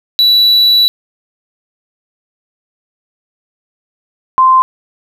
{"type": "tone pair in turn", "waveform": ["triangle", "sine"], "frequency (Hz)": [3941, 1040.9], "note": ["B7", "C6"], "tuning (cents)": [-4, -9], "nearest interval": "octave + major seventh", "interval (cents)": 2305, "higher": "first", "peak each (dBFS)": -4, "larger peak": "neither", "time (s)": [[0.19, 0.88], [4.38, 4.62]], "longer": "first", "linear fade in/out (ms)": 0, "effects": []}